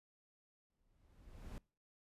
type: noise with exponential growth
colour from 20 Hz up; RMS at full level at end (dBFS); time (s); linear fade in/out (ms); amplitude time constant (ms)
brown; -45; 0.7-1.58; 1; 190
effects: noise-tail reverb RT60 0.4 s tail -24 dB re dry + resampled to 32000 Hz